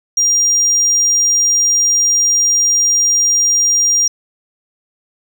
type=tone; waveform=sine; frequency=5700 Hz; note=F8; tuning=34 cents sharp; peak=-8 dBFS; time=0.17-4.08 s; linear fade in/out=5 ms; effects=tanh soft clip ceiling -7 dBFS + 7-bit